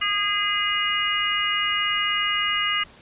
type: harmonic tone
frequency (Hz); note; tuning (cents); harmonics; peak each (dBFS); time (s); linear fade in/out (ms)
410.5; G#4; -20; 3 / 4 / 5 / 6 / 7; -27 / -32 / -26 / -34 / -24; 0.01-2.84; 10
effects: pink hiss -49 dBFS RMS until 3.01 s + resampled to 8000 Hz